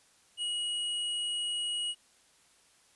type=tone with hard clipping; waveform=sine; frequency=2902 Hz; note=F#7; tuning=34 cents flat; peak=-32 dBFS; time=0.37-1.95 s; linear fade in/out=50 ms; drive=15 dB; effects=white hiss -64 dBFS RMS until 2.95 s + resampled to 24000 Hz